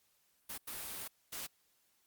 white noise bursts at uneven times, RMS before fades -43 dBFS, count 3, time 0.49-0.58 / 0.67-1.08 / 1.32-1.47 s, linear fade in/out 10 ms, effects white hiss -74 dBFS RMS until 2.06 s + Opus 48 kbps

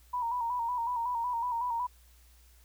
sine tone with vibrato, 957 Hz, A#5, 45 cents sharp, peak -29 dBFS, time 0.13-1.87 s, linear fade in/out 10 ms, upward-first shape square, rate 5.4 Hz, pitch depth 55 cents each way, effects added 60 Hz sine -57 dBFS peak until 2.64 s + white hiss -64 dBFS RMS until 2.64 s

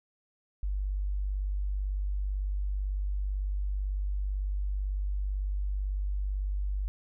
sine tone, 49 Hz, G1, in tune, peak -28 dBFS, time 0.63-6.88 s, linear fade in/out 0 ms, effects none

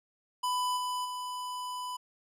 square tone with level steps, 997 Hz, B5, 16 cents sharp, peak -29 / -32 / -36 dBFS, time 0.43-1.97 s, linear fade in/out 10 ms, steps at 0.76 / 1.04 s, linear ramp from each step 20 ms, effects resampled to 32000 Hz

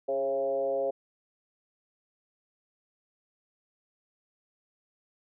sine tone with frequency modulation, 543 Hz, C#5, 36 cents flat, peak -26 dBFS, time 0.08-0.91 s, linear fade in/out 10 ms, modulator 133 Hz, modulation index 0.95, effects none

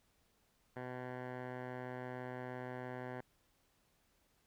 10% pulse tone with low-pass filter, 126.1 Hz, B2, 36 cents sharp, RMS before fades -45 dBFS, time 0.76-3.21 s, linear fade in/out 5 ms, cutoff 1500 Hz, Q 2.1, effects pink hiss -75 dBFS RMS until 4.46 s

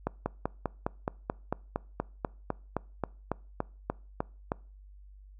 slowing click train, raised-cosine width 1 ms, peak -15 dBFS, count 19, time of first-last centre 0.07-4.519 s, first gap 190 ms, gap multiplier 1.03, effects noise-tail reverb RT60 0.4 s tail -24 dB re dry + added 49 Hz sine -49 dBFS peak until 5.39 s

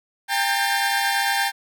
25% pulse tone cluster, 797 / 914 / 1585 / 1776 / 2128 Hz, G5 / A#5 / G6 / A6 / C7, +28 / -34 / +19 / +16 / +29 cents, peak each -19 / -23 / -24 / -24 / -27 dBFS, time 0.28-1.52 s, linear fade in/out 50 ms, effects none

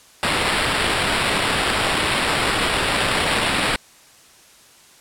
blue noise with sample-and-hold, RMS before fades -20 dBFS, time 0.23-3.76 s, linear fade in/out 0 ms, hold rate 6300 Hz, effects white hiss -49 dBFS RMS until 5 s + low-pass 10000 Hz 12 dB/octave

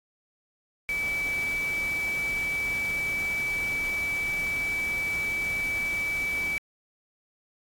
sine tone in noise, 2300 Hz, D7, 37 cents flat, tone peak -26 dBFS, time 0.89-6.58 s, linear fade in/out 0 ms, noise pink, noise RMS -40 dBFS, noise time 0.89-6.58 s, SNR +11 dB, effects AAC 64 kbps

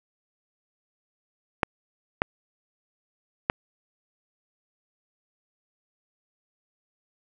clicks, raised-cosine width 0.5 ms, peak -5 dBFS, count 3, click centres 1.632 / 2.219 / 3.499 s, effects none

